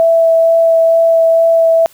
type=tone with vibrato; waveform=sine; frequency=659.3 Hz; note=E5; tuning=in tune; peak=-6 dBFS; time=0-1.86 s; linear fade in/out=0 ms; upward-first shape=sine; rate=2.2 Hz; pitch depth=8 cents each way; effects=white hiss -45 dBFS RMS until 1.93 s